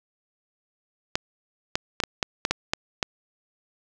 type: clicks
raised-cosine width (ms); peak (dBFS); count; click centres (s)
0.2; -5; 9; 1.155 / 1.755 / 2.002 / 2.037 / 2.228 / 2.451 / 2.51 / 2.735 / 3.028
effects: none